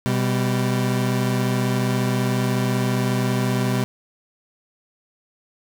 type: tone pair together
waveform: 30% pulse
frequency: 125.6 / 196.52 Hz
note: B2 / G3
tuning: +30 / +5 cents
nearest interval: minor sixth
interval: 775 cents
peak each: -18 / -21 dBFS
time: 0.06-3.84 s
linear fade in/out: 0 ms
effects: none